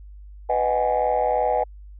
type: chord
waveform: sine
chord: G# minor seventh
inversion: first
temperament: just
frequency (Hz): 498.4 / 623 / 747.5 / 830.6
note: B4 / D#5 / F#5 / G#5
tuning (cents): +16 / +2 / +17 / 0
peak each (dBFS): -23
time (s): 0.49-1.64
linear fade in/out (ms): 10
effects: tanh soft clip ceiling -12 dBFS + added 50 Hz sine -39 dBFS peak until 1.99 s